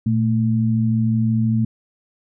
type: tone pair together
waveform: sine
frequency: 116.16 / 221.7 Hz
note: A#2 / A3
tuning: -6 / +13 cents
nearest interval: major seventh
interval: 1119 cents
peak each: -18 dBFS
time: 0.06-1.65 s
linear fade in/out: 5 ms
effects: none